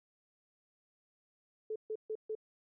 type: tone bursts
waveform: sine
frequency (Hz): 435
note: A4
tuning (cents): -20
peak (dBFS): -35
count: 4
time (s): 1.7-2.352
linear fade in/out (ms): 5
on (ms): 58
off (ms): 140
effects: none